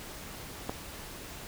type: clicks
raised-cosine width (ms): 1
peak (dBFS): -29 / -18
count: 2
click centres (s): 0.691 / 0.695
effects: pink hiss -44 dBFS RMS until 1.47 s